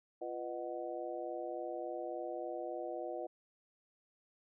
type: harmonic tone with a mistuned harmonic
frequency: 123.47 Hz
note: B2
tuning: in tune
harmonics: 3 / 4 / 5 / 6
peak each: -44 / -44 / -43 / -45 dBFS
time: 0.21-3.27 s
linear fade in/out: 10 ms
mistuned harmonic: 3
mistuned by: -120 cents
effects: none